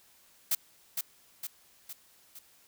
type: noise with echo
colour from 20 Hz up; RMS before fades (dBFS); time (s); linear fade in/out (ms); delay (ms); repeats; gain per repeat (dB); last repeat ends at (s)
blue; -27; 0.51-0.55; 5; 460; 4; -5; 2.39
effects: white hiss -62 dBFS RMS until 2.67 s